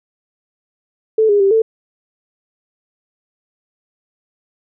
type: tone with pitch steps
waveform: sine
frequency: 439.1 / 408.7 / 392.3 / 445.4 Hz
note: A4 / G#4 / G4 / A4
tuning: -4 / -28 / +1 / +21 cents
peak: -9 dBFS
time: 1.18-1.62 s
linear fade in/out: 5 ms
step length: 110 ms
effects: none